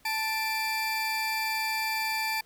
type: tone pair together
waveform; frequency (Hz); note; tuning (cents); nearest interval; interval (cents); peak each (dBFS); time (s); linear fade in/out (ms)
30% pulse; 880 / 2354; A5 / D7; 0 / +3; octave + perfect fourth; 1703; -28; 0.05-2.41; 5
effects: pink hiss -61 dBFS RMS until 2.45 s